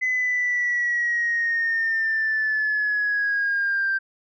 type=linear sweep; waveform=sine; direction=down; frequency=2026 to 1569 Hz; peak=-19 dBFS; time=0.01-3.99 s; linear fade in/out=20 ms; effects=tanh soft clip ceiling -16 dBFS